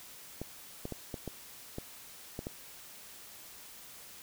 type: clicks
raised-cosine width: 2 ms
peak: -24 dBFS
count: 8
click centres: 0.416 / 0.854 / 0.923 / 1.142 / 1.277 / 1.784 / 2.391 / 2.469 s
effects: white hiss -51 dBFS RMS until 4.22 s